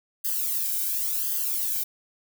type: noise with flanger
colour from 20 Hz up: violet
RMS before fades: -27 dBFS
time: 0.24-1.84 s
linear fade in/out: 10 ms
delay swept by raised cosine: 0.62 to 1.33 ms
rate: 0.93 Hz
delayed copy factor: +0.95
effects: none